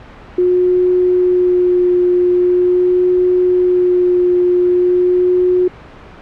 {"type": "tone with vibrato", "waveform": "sine", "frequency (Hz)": 360, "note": "F#4", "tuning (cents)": -47, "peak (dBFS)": -9, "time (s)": [0.38, 5.68], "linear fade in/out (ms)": 5, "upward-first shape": "sine", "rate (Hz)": 0.43, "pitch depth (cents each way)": 13, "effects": ["pink hiss -36 dBFS RMS until 6.21 s", "low-pass 2000 Hz 12 dB/octave"]}